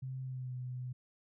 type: tone with pitch glide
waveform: sine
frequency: 130.81 to 125.99 Hz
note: C3 to B2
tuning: 0 to +35 cents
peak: -38 dBFS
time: 0.02-0.93 s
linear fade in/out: 10 ms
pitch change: -65 cents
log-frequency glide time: 0.22-0.55 s
effects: none